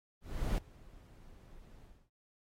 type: noise with ADSR envelope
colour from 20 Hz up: brown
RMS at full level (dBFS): -31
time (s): 0.21-2.1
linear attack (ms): 370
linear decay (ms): 3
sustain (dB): -24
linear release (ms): 270
effects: AAC 48 kbps